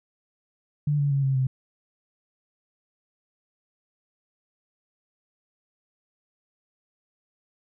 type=tone with pitch steps; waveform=sine; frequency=147.1 / 142.83 / 138.68 / 134.66 / 130.75 Hz; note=D3 / D3 / C#3 / C#3 / C3; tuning=+3 / -48 / +1 / -50 / -1 cents; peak=-20 dBFS; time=0.87-1.47 s; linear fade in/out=5 ms; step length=120 ms; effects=none